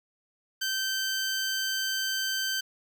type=tone; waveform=15% pulse; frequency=1550 Hz; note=G6; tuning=20 cents flat; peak=-21 dBFS; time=0.61-2.61 s; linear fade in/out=10 ms; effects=none